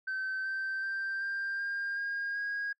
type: tone with pitch steps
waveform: sine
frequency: 1540 / 1556.1 / 1572.4 / 1588.8 / 1605.4 / 1622.2 / 1639.1 Hz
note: G6 / G6 / G6 / G6 / G6 / G#6 / G#6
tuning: -31 / -13 / +5 / +23 / +41 / -41 / -23 cents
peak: -30 dBFS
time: 0.07-2.73 s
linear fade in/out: 10 ms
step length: 380 ms
effects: noise-tail reverb RT60 0.1 s tail -26 dB re dry + tanh soft clip ceiling -30 dBFS

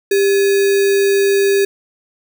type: tone with sample-and-hold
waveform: sine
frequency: 396.4 Hz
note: G4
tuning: 19 cents sharp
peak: -10 dBFS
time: 0.11-1.65 s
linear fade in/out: 5 ms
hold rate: 2100 Hz
effects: none

